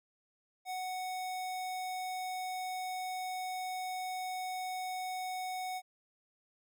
square tone, 741 Hz, F#5, 2 cents sharp, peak -37 dBFS, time 0.65-5.82 s, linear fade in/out 50 ms, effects none

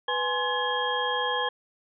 sine tone cluster, 496.5 / 834 / 1050 / 1699 / 3242 Hz, B4 / G#5 / C6 / G#6 / G#7, +9 / +7 / +6 / +39 / -42 cents, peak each -31 dBFS, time 0.08-1.49 s, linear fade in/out 5 ms, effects none

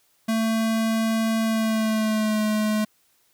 square tone with pitch glide, 223.5 to 214.1 Hz, A3 to A3, +27 to -47 cents, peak -21 dBFS, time 0.28-2.85 s, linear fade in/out 10 ms, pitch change -74 cents, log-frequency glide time 1.43-2.43 s, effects white hiss -64 dBFS RMS until 3.33 s

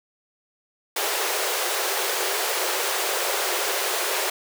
pink high-pass noise, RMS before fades -25 dBFS, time 0.96-4.3 s, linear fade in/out 5 ms, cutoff 360 Hz, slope 96 dB/octave, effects none

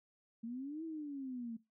sine exponential two-way sweep, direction up then down, 223.2 to 329.6 to 223.2 Hz, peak -40 dBFS, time 0.43-1.57 s, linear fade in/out 10 ms, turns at 0.84 s, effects noise-tail reverb RT60 0.2 s tail -19 dB re dry

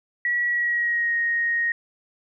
sine tone with pitch glide, 1929 to 1869.8 Hz, B6 to A#6, -41 to +5 cents, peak -20 dBFS, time 0.25-1.72 s, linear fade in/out 2 ms, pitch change -54 cents, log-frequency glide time 0.48-1.16 s, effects none

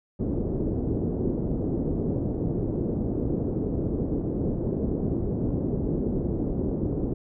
white low-pass noise, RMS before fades -27 dBFS, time 0.19-7.14 s, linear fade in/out 10 ms, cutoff 390 Hz, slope 24 dB/octave, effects none

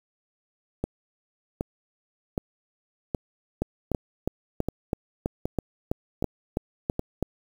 two click trains, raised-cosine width 2 ms, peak -11 / -13 dBFS, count 12 / 9, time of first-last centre 3.62-7.227 / 0.84-6.994 s, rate 3.05 / 1.3 Hz, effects 7-bit

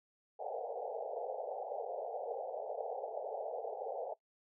pink band-pass noise, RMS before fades -41 dBFS, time 0.39-4.14 s, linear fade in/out 10 ms, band 440 to 820 Hz, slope 96 dB/octave, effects noise-tail reverb RT60 0.1 s tail -20 dB re dry

